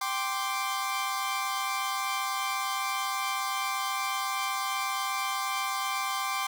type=chord; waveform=sawtooth; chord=G suspended fourth; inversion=none; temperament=equal; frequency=784 / 1046.5 / 1174.7 Hz; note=G5 / C6 / D6; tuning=0 / 0 / 0 cents; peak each=-31 / -29 / -29 dBFS; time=0.01-6.47 s; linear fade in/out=5 ms; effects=none